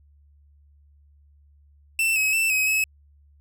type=tone with pitch steps; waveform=45% pulse; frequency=2674 / 2557 / 2663 / 2537 / 2577 Hz; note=E7 / D#7 / E7 / D#7 / E7; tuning=+24 / +47 / +17 / +33 / -40 cents; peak=-19 dBFS; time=1.99-2.84 s; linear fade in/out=2 ms; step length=170 ms; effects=added 72 Hz sine -53 dBFS peak until 3.4 s